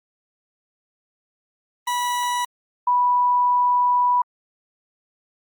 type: tone pair in turn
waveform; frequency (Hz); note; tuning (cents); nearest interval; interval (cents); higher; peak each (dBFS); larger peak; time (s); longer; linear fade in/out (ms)
40% pulse / sine; 977 / 983.2; B5 / B5; -19 / -8; unison; 11; second; -20 / -15; second; 1.87-2.45 / 2.87-4.22; second; 5
effects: Opus 32 kbps